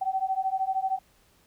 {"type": "beating tone pair", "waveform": "sine", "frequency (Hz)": [758, 771], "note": ["F#5", "G5"], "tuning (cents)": [42, -29], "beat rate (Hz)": 13, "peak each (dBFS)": -28, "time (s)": [0.01, 0.99], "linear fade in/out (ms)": 10, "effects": ["pink hiss -63 dBFS RMS until 1.46 s"]}